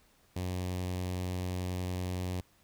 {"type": "tone with notch filter", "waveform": "sawtooth", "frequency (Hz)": 91, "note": "F#2", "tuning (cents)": -28, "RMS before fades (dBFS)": -35, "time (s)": [0.36, 2.41], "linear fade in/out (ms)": 5, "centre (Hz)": 1400, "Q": 1.6, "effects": ["pink hiss -66 dBFS RMS until 2.63 s"]}